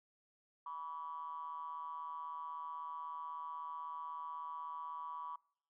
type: ring-modulated tone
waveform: triangle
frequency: 78.1 Hz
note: D#2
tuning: 7 cents sharp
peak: -37 dBFS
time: 0.66-5.36 s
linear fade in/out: 5 ms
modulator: 1060 Hz
effects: noise-tail reverb RT60 0.6 s tail -24 dB re dry + tanh soft clip ceiling -33 dBFS